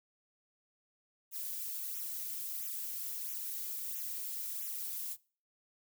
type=noise with flanger; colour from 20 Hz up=violet; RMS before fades=-40 dBFS; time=1.31-5.17 s; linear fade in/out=50 ms; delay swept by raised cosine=0.21 to 3.21 ms; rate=1.5 Hz; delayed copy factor=-0.8; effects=noise-tail reverb RT60 0.4 s tail -22 dB re dry